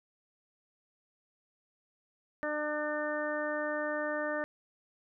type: harmonic tone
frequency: 300 Hz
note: D4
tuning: 37 cents sharp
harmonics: 1 / 2 / 3 / 4 / 5 / 6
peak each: -39 / -34 / -44 / -41 / -41 / -38 dBFS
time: 2.43-4.44 s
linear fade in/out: 0 ms
effects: none